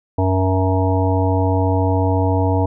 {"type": "harmonic tone", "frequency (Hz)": 94, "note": "F#2", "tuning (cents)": 28, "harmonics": [1, 3, 5, 7, 9, 10], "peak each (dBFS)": [-16, -21, -23, -24, -26, -26], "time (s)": [0.18, 2.66], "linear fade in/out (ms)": 5, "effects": []}